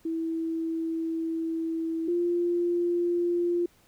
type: tone pair in turn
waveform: sine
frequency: 326.8 / 347.6 Hz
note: E4 / F4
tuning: -15 / -8 cents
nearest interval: minor second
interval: 107 cents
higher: second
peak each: -27 / -23 dBFS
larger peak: second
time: 0.05-2.08 / 2.08-3.66 s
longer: first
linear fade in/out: 5 ms
effects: pink hiss -62 dBFS RMS until 3.87 s